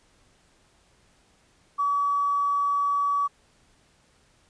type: tone with tanh clipping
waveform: triangle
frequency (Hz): 1140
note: C#6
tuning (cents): +48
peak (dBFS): -21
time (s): 1.78-3.28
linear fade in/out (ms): 20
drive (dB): 3
effects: pink hiss -62 dBFS RMS until 4.49 s + resampled to 22050 Hz